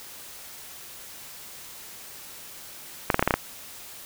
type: clicks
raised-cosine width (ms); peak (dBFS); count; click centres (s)
0.5; -4; 7; 3.102 / 3.144 / 3.194 / 3.226 / 3.276 / 3.308 / 3.34
effects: white hiss -43 dBFS RMS until 4.05 s